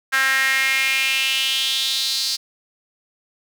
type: tone with high-pass filter sweep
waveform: sawtooth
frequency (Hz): 266.6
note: C4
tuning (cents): +33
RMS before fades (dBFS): -20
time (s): 0.12-2.37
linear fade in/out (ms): 20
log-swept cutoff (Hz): 1600 to 4600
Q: 4.6
effects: none